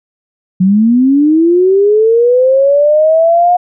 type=linear sweep; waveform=sine; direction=up; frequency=180 to 720 Hz; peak=-5 dBFS; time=0.6-3.57 s; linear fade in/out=10 ms; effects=none

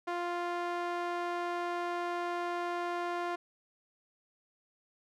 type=tone with band-pass filter; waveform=sawtooth; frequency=349.2 Hz; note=F4; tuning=in tune; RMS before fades=-35 dBFS; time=0.07-3.36 s; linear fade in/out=10 ms; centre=950 Hz; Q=0.91; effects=none

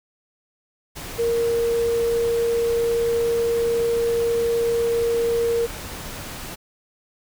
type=tone in noise; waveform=sine; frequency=466.2 Hz; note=A#4; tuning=in tune; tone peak=-18 dBFS; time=1.18-5.67 s; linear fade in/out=20 ms; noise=pink; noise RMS=-34 dBFS; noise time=0.95-6.56 s; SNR=+13 dB; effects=none

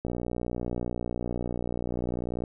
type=click train; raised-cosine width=2 ms; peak=-18 dBFS; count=145; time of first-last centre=0.05-2.438 s; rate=60.3 Hz; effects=none

